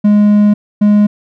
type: tone pair in turn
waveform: triangle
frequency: 207.7 / 207.7 Hz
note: G#3 / G#3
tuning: 0 / 0 cents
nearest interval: unison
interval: 0 cents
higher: neither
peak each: -3 dBFS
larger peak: neither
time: 0.04-0.54 / 0.81-1.07 s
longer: first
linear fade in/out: 10 ms
effects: none